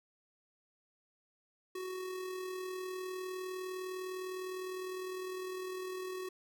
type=tone with amplitude modulation; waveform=square; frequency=371.1 Hz; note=F#4; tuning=5 cents sharp; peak=-38 dBFS; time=1.75-6.29 s; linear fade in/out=5 ms; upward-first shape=sine; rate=39.8 Hz; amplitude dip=35%; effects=none